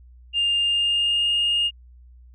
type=tone with pitch glide; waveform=sine; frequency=2808 to 2839 Hz; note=F7 to F7; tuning=+9 to +28 cents; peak=-17 dBFS; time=0.33-1.71 s; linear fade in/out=50 ms; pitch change=+19 cents; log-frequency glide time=0.6-1.31 s; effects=tanh soft clip ceiling -15 dBFS + added 61 Hz sine -45 dBFS peak until 2.34 s